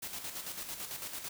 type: noise with tremolo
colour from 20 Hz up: white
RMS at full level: -40 dBFS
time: 0.02-1.29 s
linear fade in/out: 10 ms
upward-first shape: square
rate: 9 Hz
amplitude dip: 50%
effects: none